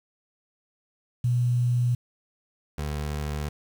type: tone pair in turn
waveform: sine / 25% pulse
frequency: 121.9 / 74.24 Hz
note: B2 / D2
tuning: -22 / +19 cents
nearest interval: major sixth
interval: 859 cents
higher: first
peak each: -20 / -24 dBFS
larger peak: first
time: 1.24-1.95 / 2.78-3.49 s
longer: neither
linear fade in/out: 5 ms
effects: 8-bit